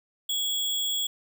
sine tone with sample-and-hold, 3350 Hz, G#7, 14 cents sharp, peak -25 dBFS, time 0.29-1.07 s, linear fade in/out 5 ms, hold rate 11025 Hz, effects none

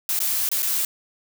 blue noise with dropouts, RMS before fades -23 dBFS, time 0.09-0.85 s, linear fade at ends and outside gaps 2 ms, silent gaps 0.191-0.202 / 0.49-0.515 / 0.623-0.627 s, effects none

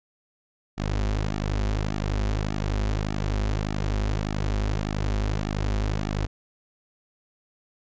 sawtooth tone with flanger, 51.6 Hz, G#1, 10 cents flat, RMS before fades -26 dBFS, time 0.77-6.27 s, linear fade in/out 20 ms, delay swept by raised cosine 1.9 to 6.8 ms, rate 1.7 Hz, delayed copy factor -0.9, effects resampled to 16000 Hz

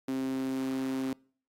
sawtooth tone with high-pass filter, 132.3 Hz, C3, 20 cents sharp, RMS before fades -32 dBFS, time 0.08-1.13 s, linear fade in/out 2 ms, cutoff 280 Hz, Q 6.5, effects noise-tail reverb RT60 0.5 s tail -25 dB re dry + AAC 48 kbps

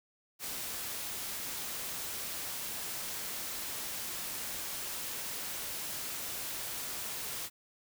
white noise, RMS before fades -39 dBFS, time 0.39-7.5 s, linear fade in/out 50 ms, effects none

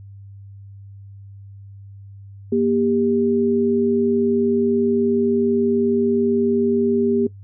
sine tone pair together, 236.7 / 398.1 Hz, A#3 / G4, +27 / +27 cents, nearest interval major sixth, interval 900 cents, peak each -18 dBFS, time 2.52-7.27 s, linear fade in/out 5 ms, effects noise-tail reverb RT60 0.1 s tail -18 dB re dry + added 99 Hz sine -37 dBFS peak until 7.43 s

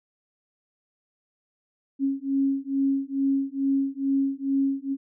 sine beating tone pair, 272.2 / 274.5 Hz, C#4 / C#4, -31 / -17 cents, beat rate 2.3 Hz, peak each -25 dBFS, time 1.99-4.97 s, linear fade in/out 50 ms, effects none

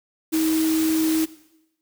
sine tone in noise, 318.3 Hz, D#4, 39 cents sharp, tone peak -18 dBFS, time 0.32-1.26 s, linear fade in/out 20 ms, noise white, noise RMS -30 dBFS, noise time 0.32-1.26 s, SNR +9 dB, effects noise-tail reverb RT60 0.9 s tail -17 dB re dry

